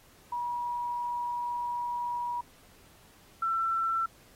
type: tone pair in turn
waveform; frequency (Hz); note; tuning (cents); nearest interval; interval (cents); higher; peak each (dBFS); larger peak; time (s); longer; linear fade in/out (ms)
sine; 963 / 1341.6; B5 / E6; -44 / +30; tritone; 574; second; -30 / -26; second; 0.32-2.41 / 3.42-4.06; first; 5
effects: pink hiss -59 dBFS RMS until 4.35 s + AAC 48 kbps